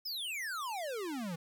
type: exponential sweep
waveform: square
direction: down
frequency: 5310 to 157.9 Hz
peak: -37 dBFS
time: 0.05-1.36 s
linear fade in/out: 10 ms
effects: 11-bit